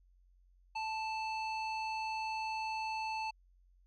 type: tone with low-pass filter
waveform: square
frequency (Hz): 880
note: A5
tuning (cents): 0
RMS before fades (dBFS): -38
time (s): 0.75-3.31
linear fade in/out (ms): 10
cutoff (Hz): 3700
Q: 2
effects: added 45 Hz sine -63 dBFS peak until 3.86 s